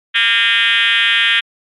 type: tone with frequency modulation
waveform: sine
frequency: 2489 Hz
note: D#7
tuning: in tune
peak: -9 dBFS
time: 0.14-1.41 s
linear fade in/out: 20 ms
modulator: 218 Hz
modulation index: 4.4
effects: tanh soft clip ceiling -5 dBFS + MP3 96 kbps